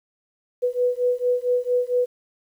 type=beating tone pair; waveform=sine; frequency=491.6 / 496 Hz; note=B4 / B4; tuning=-8 / +7 cents; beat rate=4.4 Hz; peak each=-22 dBFS; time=0.62-2.06 s; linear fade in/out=20 ms; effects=9-bit